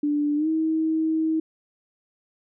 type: tone with pitch glide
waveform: sine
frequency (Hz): 293.7 to 318.4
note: D4 to D#4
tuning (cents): 0 to +40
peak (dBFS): -20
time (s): 0.03-1.4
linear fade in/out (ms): 5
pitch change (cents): +140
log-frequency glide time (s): 0.36-0.48
effects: none